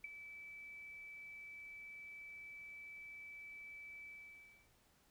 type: tone with ADSR envelope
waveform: sine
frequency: 2308 Hz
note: D7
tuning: 31 cents flat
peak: -40 dBFS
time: 0.04-4.69 s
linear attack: 4 ms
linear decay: 16 ms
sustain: -10 dB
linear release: 640 ms
effects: pink hiss -72 dBFS RMS until 5.1 s